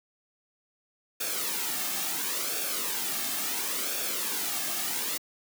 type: noise with flanger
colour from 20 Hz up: white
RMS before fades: -31 dBFS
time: 1.2-5.18 s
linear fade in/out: 10 ms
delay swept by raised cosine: 0.99 to 2.09 ms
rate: 0.72 Hz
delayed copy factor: -0.6
effects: high-pass 200 Hz 12 dB/octave